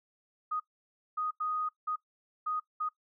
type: tone bursts at uneven times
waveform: sine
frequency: 1244.5 Hz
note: D#6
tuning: in tune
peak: -30 dBFS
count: 6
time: 0.51-0.6 / 1.17-1.31 / 1.4-1.69 / 1.87-1.96 / 2.46-2.6 / 2.8-2.89 s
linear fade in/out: 10 ms
effects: noise-tail reverb RT60 0.1 s tail -19 dB re dry